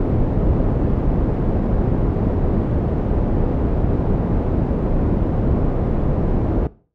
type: low-pass noise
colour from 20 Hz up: pink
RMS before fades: -18 dBFS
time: 0-6.67 s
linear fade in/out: 2 ms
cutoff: 450 Hz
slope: 12 dB/octave
effects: noise-tail reverb RT60 0.4 s tail -19 dB re dry